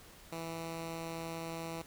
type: tone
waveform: 10% pulse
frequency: 164.81 Hz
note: E3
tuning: in tune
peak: -31 dBFS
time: 0.32-1.82 s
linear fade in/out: 5 ms
effects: pink hiss -56 dBFS RMS until 1.86 s